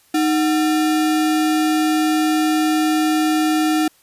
sine tone with sample-and-hold, 310.2 Hz, D#4, 5 cents flat, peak -14 dBFS, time 0.14-3.88 s, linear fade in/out 5 ms, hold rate 1050 Hz, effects white hiss -55 dBFS RMS until 4.02 s + resampled to 32000 Hz

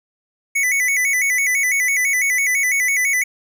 square tone with vibrato, 2105 Hz, C7, 10 cents sharp, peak -16 dBFS, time 0.55-3.24 s, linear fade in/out 10 ms, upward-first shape square, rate 6 Hz, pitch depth 91 cents each way, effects none

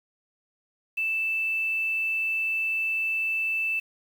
sine tone with quantisation, 2644 Hz, E7, 5 cents sharp, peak -24 dBFS, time 0.97-3.8 s, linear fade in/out 10 ms, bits 8, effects none

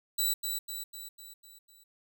10% pulse tone with echo, 3951 Hz, B7, in tune, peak -19 dBFS, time 0.18-0.34 s, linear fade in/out 10 ms, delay 250 ms, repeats 6, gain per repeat -5 dB, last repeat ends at 1.84 s, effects none

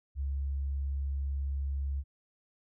sine tone, 69.1 Hz, C#2, 5 cents flat, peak -30 dBFS, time 0.15-2.04 s, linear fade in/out 50 ms, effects none

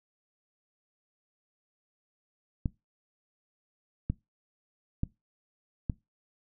clicks, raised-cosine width 5 ms, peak -16 dBFS, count 4, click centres 2.658 / 4.1 / 5.034 / 5.898 s, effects noise-tail reverb RT60 0.2 s tail -21 dB re dry

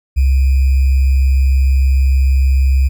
sine tone with sample-and-hold, 66.7 Hz, C2, 34 cents sharp, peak -8 dBFS, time 0.16-2.89 s, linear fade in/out 20 ms, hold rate 2450 Hz, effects none

